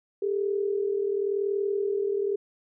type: tone pair together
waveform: sine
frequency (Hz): 398.6 / 439.5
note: G4 / A4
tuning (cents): +29 / -2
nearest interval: major second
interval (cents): 169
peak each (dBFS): -25 / -31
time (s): 0.22-2.36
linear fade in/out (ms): 5
effects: none